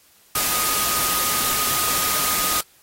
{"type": "tone in noise", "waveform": "sine", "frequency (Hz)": 1244.5, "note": "D#6", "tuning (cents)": 0, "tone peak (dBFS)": -28, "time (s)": [0.35, 2.61], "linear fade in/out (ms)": 5, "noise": "white", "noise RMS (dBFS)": -22, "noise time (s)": [0.35, 2.61], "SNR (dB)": -9, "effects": ["white hiss -55 dBFS RMS until 2.82 s", "AAC 48 kbps"]}